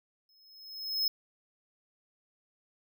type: tone with exponential growth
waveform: square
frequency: 5170 Hz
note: E8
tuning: 34 cents flat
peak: -25 dBFS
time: 0.29-1.08 s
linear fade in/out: 2 ms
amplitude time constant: 170 ms
effects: none